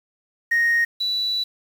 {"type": "tone pair in turn", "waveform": "sine", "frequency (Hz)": [1864.7, 3951], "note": ["A#6", "B7"], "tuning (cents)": [0, 0], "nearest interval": "octave + minor second", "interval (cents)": 1300, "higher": "second", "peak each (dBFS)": [-14, -20], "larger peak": "first", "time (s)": [[0.51, 0.85], [1, 1.44]], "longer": "second", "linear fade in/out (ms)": 10, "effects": ["tanh soft clip ceiling -14 dBFS", "7-bit"]}